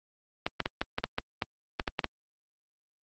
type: clicks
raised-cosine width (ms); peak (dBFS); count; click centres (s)
0.3; -11; 12; 0.465 / 0.603 / 0.659 / 0.815 / 0.984 / 1.04 / 1.184 / 1.422 / 1.798 / 1.878 / 1.992 / 2.043
effects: high-pass 80 Hz 12 dB/octave + Opus 24 kbps